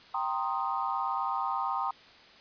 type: chord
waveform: sine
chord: C minor seventh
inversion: second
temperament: equal with one note detuned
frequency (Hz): 784 / 932.3 / 1050.7 / 1244.5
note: G5 / Bb5 / C6 / Eb6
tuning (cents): 0 / 0 / +7 / 0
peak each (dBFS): -34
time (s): 0.14-1.91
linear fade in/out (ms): 5
effects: white hiss -54 dBFS RMS until 2.4 s + resampled to 11025 Hz